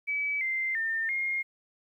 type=tone with pitch steps; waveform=sine; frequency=2290 / 2085 / 1806 / 2134 Hz; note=D7 / C7 / A6 / C7; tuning=-44 / -7 / +45 / +34 cents; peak=-27 dBFS; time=0.07-1.43 s; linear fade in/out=20 ms; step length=340 ms; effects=11-bit